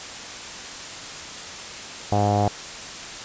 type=tone with low-pass filter; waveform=sawtooth; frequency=102.7 Hz; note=G#2; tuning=19 cents flat; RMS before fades=-20 dBFS; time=2.12-2.48 s; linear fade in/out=0 ms; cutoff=740 Hz; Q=6.5; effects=white hiss -35 dBFS RMS until 3.24 s + resampled to 16000 Hz